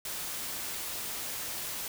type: noise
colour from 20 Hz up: white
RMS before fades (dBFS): -37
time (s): 0.05-1.88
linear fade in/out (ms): 2
effects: none